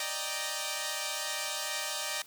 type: chord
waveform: 5% pulse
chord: Eb major seventh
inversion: third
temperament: equal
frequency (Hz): 587.3 / 622.3 / 784 / 932.3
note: D5 / Eb5 / G5 / Bb5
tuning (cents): 0 / 0 / 0 / 0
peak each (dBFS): -27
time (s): 0-2.22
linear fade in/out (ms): 2
effects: white hiss -55 dBFS RMS until 2.26 s